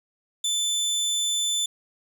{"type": "tone", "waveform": "25% pulse", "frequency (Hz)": 3520, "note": "A7", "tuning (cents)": 0, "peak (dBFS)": -19, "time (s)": [0.44, 1.66], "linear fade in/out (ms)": 5, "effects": []}